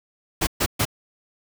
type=noise bursts; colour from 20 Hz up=pink; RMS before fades=-21 dBFS; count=3; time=0.41-0.853 s; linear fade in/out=10 ms; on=61 ms; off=130 ms; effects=none